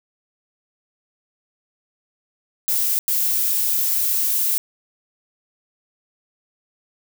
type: noise bursts at uneven times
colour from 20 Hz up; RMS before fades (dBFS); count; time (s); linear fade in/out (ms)
violet; -20; 2; 2.68-2.99 / 3.08-4.58; 0
effects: none